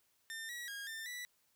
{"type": "tone with pitch steps", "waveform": "sawtooth", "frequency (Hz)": [1800, 1923, 1631, 1794, 1963], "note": ["A6", "B6", "G#6", "A6", "B6"], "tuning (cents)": [39, -47, -32, 33, -11], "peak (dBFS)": -39, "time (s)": [0.3, 1.25], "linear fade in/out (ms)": 0, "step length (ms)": 190, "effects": ["white hiss -75 dBFS RMS until 1.55 s"]}